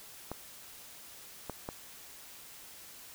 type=clicks; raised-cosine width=1 ms; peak=-23 dBFS; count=3; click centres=0.316 / 1.497 / 1.689 s; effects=white hiss -51 dBFS RMS until 3.14 s